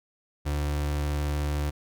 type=tone; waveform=35% pulse; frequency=73.42 Hz; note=D2; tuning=in tune; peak=-24 dBFS; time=0.45-1.71 s; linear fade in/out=20 ms; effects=none